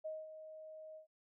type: tone with ADSR envelope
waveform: sine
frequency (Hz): 627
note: D#5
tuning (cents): +13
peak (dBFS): -39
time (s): 0.04-1.07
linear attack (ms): 17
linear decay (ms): 210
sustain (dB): -10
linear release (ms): 110
effects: none